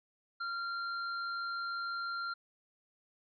square tone, 1383 Hz, F6, 17 cents flat, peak -36 dBFS, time 0.4-2.34 s, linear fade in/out 10 ms, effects resampled to 11025 Hz

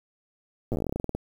slowing click train, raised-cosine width 2 ms, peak -16 dBFS, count 18, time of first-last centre 0.72-1.15 s, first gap 8 ms, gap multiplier 1.13, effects 8-bit

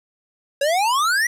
square exponential sweep, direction up, 542 to 1975.5 Hz, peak -17 dBFS, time 0.61-1.27 s, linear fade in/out 5 ms, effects low-pass 12000 Hz 12 dB/octave + 8-bit

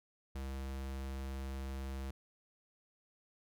square tone, 67 Hz, C2, 42 cents sharp, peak -40 dBFS, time 0.35-2.11 s, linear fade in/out 5 ms, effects none

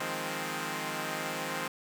5% pulse chord, F minor seventh, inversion third, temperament equal, 155.56 / 174.61 / 207.7 / 261.6 Hz, Eb3 / F3 / Ab3 / C4, 0 / 0 / 0 / 0 cents, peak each -27 / -29 / -28 / -26 dBFS, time 0-1.68 s, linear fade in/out 5 ms, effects none

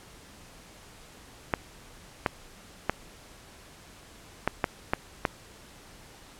clicks, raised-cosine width 0.5 ms, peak -8 dBFS, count 7, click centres 1.538 / 2.262 / 2.896 / 4.476 / 4.642 / 4.935 / 5.252 s, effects pink hiss -51 dBFS RMS until 6.39 s + low-pass 11000 Hz 12 dB/octave

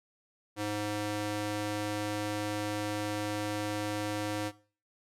square tone with high-pass filter, 104.6 Hz, G#2, 13 cents sharp, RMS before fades -34 dBFS, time 0.56-4.52 s, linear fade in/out 50 ms, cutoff 260 Hz, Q 0.83, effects noise-tail reverb RT60 0.4 s tail -18 dB re dry + low-pass 12000 Hz 12 dB/octave

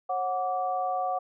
sine tone cluster, 542 / 736 / 1161 Hz, C#5 / F#5 / D6, -39 / -9 / -20 cents, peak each -34 / -27 / -35 dBFS, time 0.09-1.19 s, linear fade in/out 10 ms, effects none

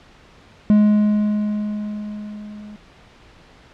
triangle tone with level ramp, 209.8 Hz, G#3, 18 cents sharp, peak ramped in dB -7 to -33 dBFS, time 0.7-2.76 s, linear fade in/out 0 ms, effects pink hiss -48 dBFS RMS until 3.73 s + low-pass 4000 Hz 12 dB/octave

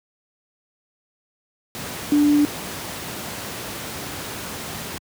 sine tone in noise, 293.3 Hz, D4, 2 cents flat, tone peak -13 dBFS, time 2.12-2.45 s, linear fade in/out 0 ms, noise pink, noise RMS -31 dBFS, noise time 1.75-4.98 s, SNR +15 dB, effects high-pass 100 Hz 12 dB/octave

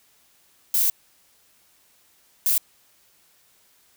violet noise bursts at uneven times, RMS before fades -20 dBFS, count 2, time 0.74-0.9 / 2.46-2.58 s, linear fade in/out 2 ms, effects white hiss -60 dBFS RMS until 3.96 s

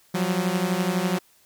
sawtooth beating tone pair, 176.3 / 188.3 Hz, F3 / F#3, +17 / +31 cents, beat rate 12 Hz, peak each -21 dBFS, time 0.14-1.19 s, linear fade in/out 10 ms, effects white hiss -59 dBFS RMS until 1.45 s

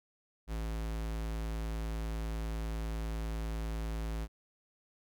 square tone, 55 Hz, A1, in tune, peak -35 dBFS, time 0.47-4.28 s, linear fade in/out 50 ms, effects none

